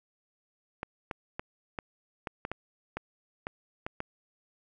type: clicks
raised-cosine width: 0.5 ms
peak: -19 dBFS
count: 11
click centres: 0.831 / 1.112 / 1.395 / 1.788 / 2.272 / 2.451 / 2.516 / 2.97 / 3.469 / 3.865 / 4.004 s
effects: none